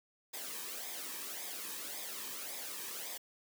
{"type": "noise with flanger", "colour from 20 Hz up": "white", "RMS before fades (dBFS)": -43, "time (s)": [0.33, 3.18], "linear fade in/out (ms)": 10, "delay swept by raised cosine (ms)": [0.69, 1.46], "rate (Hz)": 1.8, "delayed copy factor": -0.6, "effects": ["high-pass 200 Hz 12 dB/octave"]}